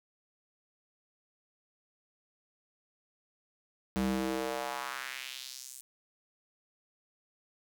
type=tone with high-pass filter sweep; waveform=square; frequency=65 Hz; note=C2; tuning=11 cents flat; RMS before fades=-36 dBFS; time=3.96-5.81 s; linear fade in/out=0 ms; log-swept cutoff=150 to 8900 Hz; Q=1.9; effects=none